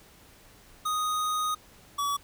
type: tone pair in turn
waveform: square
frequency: 1244.5 / 1139.8 Hz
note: D#6 / C#6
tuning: 0 / +48 cents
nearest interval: major second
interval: 152 cents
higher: first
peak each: -27 dBFS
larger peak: neither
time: 0.85-1.55 / 1.98-2.17 s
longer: first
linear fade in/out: 10 ms
effects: pink hiss -55 dBFS RMS until 2.23 s